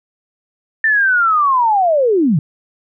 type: linear sweep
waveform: sine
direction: down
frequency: 1800 to 130.81 Hz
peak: -10 dBFS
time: 0.84-2.39 s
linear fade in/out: 2 ms
effects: none